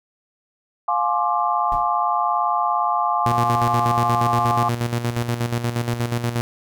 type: chord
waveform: sine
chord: D half-diminished seventh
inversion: first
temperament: just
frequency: 704.8 / 845.8 / 1057.2 / 1174.7 Hz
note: F5 / Ab5 / C6 / D6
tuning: +16 / +31 / +18 / 0 cents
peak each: -23 dBFS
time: 0.88-4.69 s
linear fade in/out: 5 ms
type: noise with exponential decay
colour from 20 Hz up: brown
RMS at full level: -27 dBFS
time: 1.72-1.93 s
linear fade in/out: 1 ms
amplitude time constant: 45 ms
type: tone with tremolo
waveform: sawtooth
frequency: 118.9 Hz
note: A#2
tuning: 35 cents sharp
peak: -15 dBFS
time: 3.26-6.41 s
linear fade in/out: 0 ms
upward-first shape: square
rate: 8.4 Hz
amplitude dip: 60%
effects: none